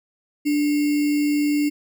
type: tone with sample-and-hold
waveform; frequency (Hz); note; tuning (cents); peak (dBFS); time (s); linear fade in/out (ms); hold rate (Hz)
sine; 293.7; D4; 0; -17; 0.45-1.7; 20; 2450
effects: none